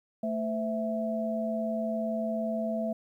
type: tone cluster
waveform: sine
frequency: 222.8 / 511 / 660 Hz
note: A3 / C5 / E5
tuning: +22 / -41 / +2 cents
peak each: -31 / -40 / -31 dBFS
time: 0.23-2.93 s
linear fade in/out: 5 ms
effects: 11-bit